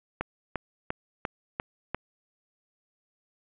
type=click train; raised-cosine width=0.5 ms; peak=-14 dBFS; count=6; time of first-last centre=0.21-1.946 s; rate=2.88 Hz; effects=resampled to 8000 Hz + 9-bit